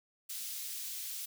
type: high-pass noise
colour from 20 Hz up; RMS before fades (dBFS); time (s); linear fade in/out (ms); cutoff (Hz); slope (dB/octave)
white; -41; 0.29-1.26; 10; 3300; 12
effects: none